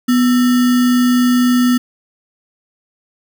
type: tone with sample-and-hold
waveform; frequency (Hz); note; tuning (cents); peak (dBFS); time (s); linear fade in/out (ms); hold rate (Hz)
sine; 246.9; B3; 0; -9; 0.08-1.78; 10; 1575
effects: none